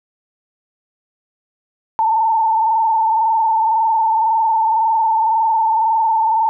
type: tone with frequency modulation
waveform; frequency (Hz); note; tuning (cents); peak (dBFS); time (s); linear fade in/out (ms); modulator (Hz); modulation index
sine; 891; A5; +22; -12; 1.99-6.49; 0; 21.9; 1.4
effects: none